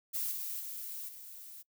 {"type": "noise with level steps", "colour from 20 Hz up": "violet", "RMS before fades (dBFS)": [-35, -39, -42, -49], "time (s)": [0.13, 1.63], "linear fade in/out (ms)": 20, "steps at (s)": [0.31, 0.59, 1.08], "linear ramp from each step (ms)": 10, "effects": ["noise-tail reverb RT60 0.1 s tail -23 dB re dry"]}